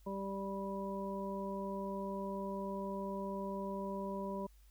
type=harmonic tone; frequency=195.9 Hz; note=G3; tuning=1 cent flat; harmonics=1 / 2 / 3 / 5; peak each=-41 / -44 / -44 / -44 dBFS; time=0.06-4.47 s; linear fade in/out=10 ms; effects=added 50 Hz sine -59 dBFS peak until 4.7 s + white hiss -72 dBFS RMS until 4.7 s